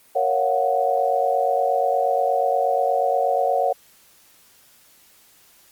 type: chord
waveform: sine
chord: Gb major seventh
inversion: first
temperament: equal with one note detuned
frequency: 466.2 / 554.4 / 691.6 / 740 Hz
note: Bb4 / Db5 / F5 / Gb5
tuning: 0 / 0 / -17 / 0 cents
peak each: -26 / -22 / -25 / -21 dBFS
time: 0.15-3.73 s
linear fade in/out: 10 ms
effects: white hiss -54 dBFS RMS until 5.71 s + Opus 32 kbps